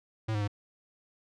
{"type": "tone with pitch steps", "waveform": "square", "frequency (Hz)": [110.2, 104.4, 102.4], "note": ["A2", "G#2", "G#2"], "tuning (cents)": [3, 10, -24], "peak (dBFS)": -29, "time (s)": [0.28, 0.478], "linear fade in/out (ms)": 10, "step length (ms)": 66, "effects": ["low-pass 5000 Hz 12 dB/octave"]}